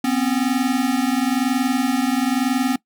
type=tone pair together; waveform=square; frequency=247.7 / 268.7 Hz; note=B3 / C4; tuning=+5 / +46 cents; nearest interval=minor second; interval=141 cents; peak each=-21 dBFS; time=0.04-2.76 s; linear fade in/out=5 ms; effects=noise-tail reverb RT60 0.1 s tail -21 dB re dry